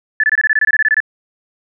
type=tone bursts; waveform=sine; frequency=1736 Hz; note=A6; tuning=24 cents flat; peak=-9 dBFS; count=14; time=0.2-1.003 s; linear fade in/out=2 ms; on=36 ms; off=23 ms; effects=none